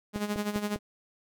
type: tone with tremolo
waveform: sawtooth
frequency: 207.6 Hz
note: G#3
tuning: in tune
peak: -23 dBFS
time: 0.13-0.79 s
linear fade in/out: 50 ms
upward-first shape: sine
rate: 12 Hz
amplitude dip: 70%
type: click train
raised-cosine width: 2 ms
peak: -21 dBFS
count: 4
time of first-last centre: 0.16-0.76 s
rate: 5 Hz
effects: none